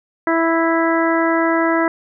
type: harmonic tone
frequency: 329.6 Hz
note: E4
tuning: in tune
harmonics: 1 / 2 / 3 / 4 / 5 / 6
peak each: -17 / -20 / -22 / -23 / -24 / -25 dBFS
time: 0.27-1.88 s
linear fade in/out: 2 ms
effects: none